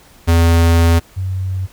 square / sine tone pair in turn, 83.8 / 94.06 Hz, E2 / F#2, +29 / +29 cents, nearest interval major second, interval 200 cents, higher second, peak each -9 / -17 dBFS, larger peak first, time 0.27-1 / 1.16-1.67 s, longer first, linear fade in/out 20 ms, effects pink hiss -46 dBFS RMS until 1.72 s

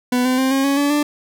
40% pulse tone with pitch steps, 248.3 / 255.4 / 262.8 / 270.3 / 278.1 / 286 / 294.3 Hz, B3 / C4 / C4 / C#4 / C#4 / D4 / D4, +9 / -42 / +8 / -44 / +6 / -46 / +4 cents, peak -14 dBFS, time 0.12-1.03 s, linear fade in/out 5 ms, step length 130 ms, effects none

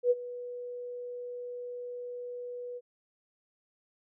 sine tone with ADSR envelope, 489.5 Hz, B4, 15 cents flat, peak -19 dBFS, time 0.03-2.81 s, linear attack 76 ms, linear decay 34 ms, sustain -18 dB, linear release 42 ms, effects none

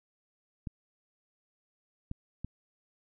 clicks, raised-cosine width 5 ms, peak -24 dBFS, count 3, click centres 0.672 / 2.114 / 2.446 s, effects none

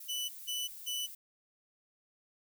violet noise, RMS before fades -48 dBFS, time 0-1.15 s, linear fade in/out 5 ms
sawtooth tone bursts, 2978 Hz, F#7, 11 cents sharp, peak -31 dBFS, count 3, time 0.08-1.07 s, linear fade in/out 20 ms, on 210 ms, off 180 ms
effects none

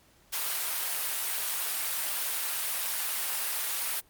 white high-pass noise, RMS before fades -31 dBFS, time 0.32-4.01 s, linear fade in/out 20 ms, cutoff 690 Hz, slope 12 dB/octave, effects pink hiss -62 dBFS RMS until 4.09 s + Opus 48 kbps

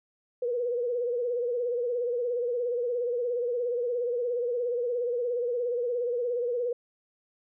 sine tone with vibrato, 484 Hz, B4, 35 cents flat, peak -26 dBFS, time 0.42-6.73 s, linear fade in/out 5 ms, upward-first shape sine, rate 17 Hz, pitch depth 65 cents each way, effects none

